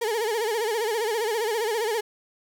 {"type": "tone with vibrato", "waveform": "35% pulse", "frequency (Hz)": 444.6, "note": "A4", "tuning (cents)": 18, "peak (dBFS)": -22, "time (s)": [0.01, 2.01], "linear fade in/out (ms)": 10, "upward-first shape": "sine", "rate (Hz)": 15, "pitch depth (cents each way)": 120, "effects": []}